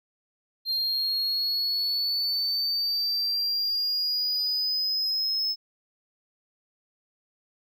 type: exponential sweep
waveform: triangle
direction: up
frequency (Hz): 4182 to 5210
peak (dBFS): -23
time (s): 0.65-5.56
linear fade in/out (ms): 50
effects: none

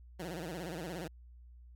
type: tone with vibrato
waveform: 15% pulse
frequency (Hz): 170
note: F3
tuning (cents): -46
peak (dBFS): -33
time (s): 0.19-1.08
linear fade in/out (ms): 10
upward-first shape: sine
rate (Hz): 17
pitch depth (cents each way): 180
effects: added 60 Hz sine -52 dBFS peak until 1.75 s

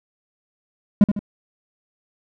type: tone with echo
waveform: triangle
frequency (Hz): 204.6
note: G#3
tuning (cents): -26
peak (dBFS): -5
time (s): 1.01-1.04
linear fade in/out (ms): 2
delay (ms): 76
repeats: 2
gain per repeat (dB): -8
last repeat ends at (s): 1.192
effects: none

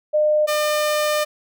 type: tone pair in turn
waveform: sine / sawtooth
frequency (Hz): 606 / 602.6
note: D#5 / D5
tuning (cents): -46 / +44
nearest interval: unison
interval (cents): 10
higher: first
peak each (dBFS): -14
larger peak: neither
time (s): 0.13-0.47 / 0.47-1.25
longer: second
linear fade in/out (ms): 20
effects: none

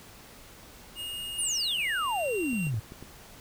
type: tone with pitch glide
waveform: square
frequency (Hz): 2848 to 2757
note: F7 to F7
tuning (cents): +33 to -23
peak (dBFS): -35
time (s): 0.95-2.71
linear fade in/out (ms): 50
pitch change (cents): -56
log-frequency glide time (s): 1.96-2.25
type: exponential sweep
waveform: sine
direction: down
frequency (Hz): 10310 to 98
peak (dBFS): -27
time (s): 1.38-2.8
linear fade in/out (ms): 10
type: clicks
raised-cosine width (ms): 3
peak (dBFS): -30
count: 5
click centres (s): 2.532 / 2.669 / 2.742 / 2.921 / 3.026
effects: pink hiss -50 dBFS RMS until 3.4 s

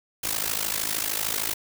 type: noise with amplitude modulation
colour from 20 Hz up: white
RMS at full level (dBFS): -24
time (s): 0.23-1.54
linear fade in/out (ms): 10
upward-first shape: sine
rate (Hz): 53.2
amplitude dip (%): 85
effects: none

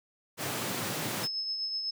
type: high-pass noise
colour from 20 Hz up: pink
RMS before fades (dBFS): -34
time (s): 0.37-1.28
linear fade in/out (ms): 50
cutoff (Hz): 100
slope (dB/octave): 96
type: tone with tremolo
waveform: sine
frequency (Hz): 5200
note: E8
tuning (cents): -24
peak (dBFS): -29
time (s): 1.23-1.91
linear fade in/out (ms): 10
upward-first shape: triangle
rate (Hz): 8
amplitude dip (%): 45
effects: none

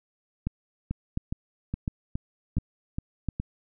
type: two click trains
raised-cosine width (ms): 5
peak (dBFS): -15 / -17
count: 5 / 7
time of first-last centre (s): 0.47-3.287 / 0.91-3.4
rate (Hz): 1.42 / 2.41
effects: none

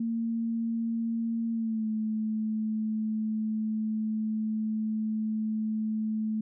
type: tone with pitch glide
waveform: sine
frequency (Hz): 228.9 to 217.4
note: A#3 to A3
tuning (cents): -31 to -21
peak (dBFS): -27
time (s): 0-6.41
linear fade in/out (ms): 5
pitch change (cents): -90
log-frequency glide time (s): 1.52-1.87
effects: none

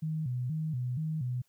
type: tone with vibrato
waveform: sine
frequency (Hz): 140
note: C#3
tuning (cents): +18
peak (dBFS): -30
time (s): 0.02-1.42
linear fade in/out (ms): 10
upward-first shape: square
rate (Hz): 2.1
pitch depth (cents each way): 200
effects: white hiss -73 dBFS RMS until 1.48 s

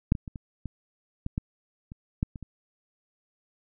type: clicks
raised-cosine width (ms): 5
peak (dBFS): -7 / -20 / -25 / -25 / -22 / -18 / -15 / -28 / -12 / -26 / -27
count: 11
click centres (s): 0.121 / 0.152 / 0.278 / 0.358 / 0.657 / 1.264 / 1.379 / 1.919 / 2.229 / 2.358 / 2.427
effects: none

